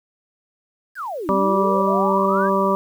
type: exponential two-way sweep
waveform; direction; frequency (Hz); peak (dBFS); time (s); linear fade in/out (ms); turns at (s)
sine; down then up; 1741 to 246.9 to 1700; -25; 0.95-2.5; 50; 1.32
type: harmonic tone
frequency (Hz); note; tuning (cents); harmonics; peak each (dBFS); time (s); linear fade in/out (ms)
194.6; G3; -12; 1 / 2 / 3 / 5 / 6; -22 / -22 / -22 / -22 / -22; 1.29-2.75; 0
effects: 8-bit